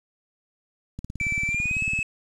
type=click train; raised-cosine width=5 ms; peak=-21 dBFS; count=19; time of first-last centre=0.99-1.99 s; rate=18 Hz
type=tone with pitch glide; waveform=triangle; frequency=2323 to 2592 Hz; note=D7 to E7; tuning=-20 to -30 cents; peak=-22 dBFS; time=1.2-2.03 s; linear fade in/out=2 ms; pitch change=+190 cents; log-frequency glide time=1.46-1.82 s
effects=resampled to 24000 Hz + 8-bit